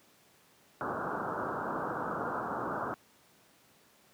white low-pass noise, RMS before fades -35 dBFS, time 0.81-2.94 s, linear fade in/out 0 ms, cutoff 1500 Hz, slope 96 dB/octave, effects pink hiss -63 dBFS RMS until 4.13 s + high-pass 150 Hz 12 dB/octave

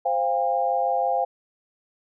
sine chord, C suspended fourth, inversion none, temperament equal with one note detuned, 523.3 / 698.5 / 804.6 Hz, C5 / F5 / G5, 0 / 0 / +45 cents, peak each -26 / -24 / -24 dBFS, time 0.05-1.25 s, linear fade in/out 10 ms, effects none

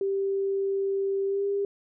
sine tone with pitch glide, 392 to 400.2 Hz, G4 to G4, 0 to +36 cents, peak -24 dBFS, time 0.01-1.65 s, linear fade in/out 2 ms, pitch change +36 cents, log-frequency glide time 1.26-1.45 s, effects none

